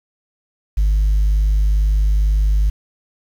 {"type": "tone", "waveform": "sine", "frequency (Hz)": 51.1, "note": "G#1", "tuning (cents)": -27, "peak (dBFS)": -10, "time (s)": [0.77, 2.7], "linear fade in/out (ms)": 10, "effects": ["tanh soft clip ceiling -10 dBFS", "7-bit"]}